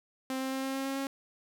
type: tone with pitch steps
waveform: sawtooth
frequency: 262.5 / 264.2 / 265.9 / 267.6 / 269.3 / 271 / 272.7 Hz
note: C4 / C4 / C4 / C4 / C#4 / C#4 / C#4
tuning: +6 / +17 / +28 / +39 / -50 / -39 / -28 cents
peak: -28 dBFS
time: 0.3-1.07 s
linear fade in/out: 2 ms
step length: 110 ms
effects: none